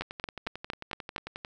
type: two click trains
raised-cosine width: 0.3 ms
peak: -22 / -15 dBFS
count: 17 / 6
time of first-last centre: 0.02-1.449 / 0.01-1.162 s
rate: 11.2 / 4.34 Hz
effects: none